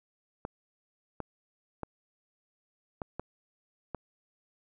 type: clicks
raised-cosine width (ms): 1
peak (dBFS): -21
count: 6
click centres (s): 0.451 / 1.203 / 1.833 / 3.018 / 3.196 / 3.947
effects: none